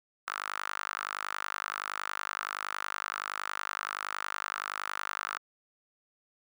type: tone with high-pass filter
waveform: sawtooth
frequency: 50.7 Hz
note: G#1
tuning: 41 cents flat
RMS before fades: -37 dBFS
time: 0.27-5.38 s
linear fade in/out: 5 ms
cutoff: 1300 Hz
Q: 4.5
effects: none